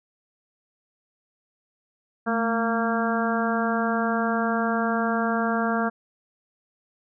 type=harmonic tone with a mistuned harmonic; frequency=230 Hz; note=A#3; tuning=23 cents flat; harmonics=1 / 2 / 3 / 4 / 5 / 6 / 7; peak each=-25 / -30 / -28 / -33 / -32 / -30 / -32 dBFS; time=2.26-5.9 s; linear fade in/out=20 ms; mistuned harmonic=1; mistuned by=-57 cents; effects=none